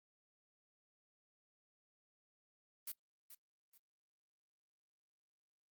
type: noise with echo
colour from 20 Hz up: blue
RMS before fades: -44 dBFS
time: 2.87-2.92 s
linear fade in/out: 5 ms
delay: 430 ms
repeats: 2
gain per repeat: -11 dB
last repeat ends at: 3.78 s
effects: noise-tail reverb RT60 0.1 s tail -22 dB re dry + Opus 32 kbps